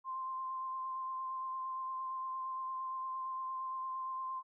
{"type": "tone with vibrato", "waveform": "sine", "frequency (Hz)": 1046.5, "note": "C6", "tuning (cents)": 0, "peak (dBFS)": -37, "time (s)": [0.04, 4.43], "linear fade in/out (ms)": 50, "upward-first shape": "sine", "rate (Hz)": 8.7, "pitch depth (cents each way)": 14, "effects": []}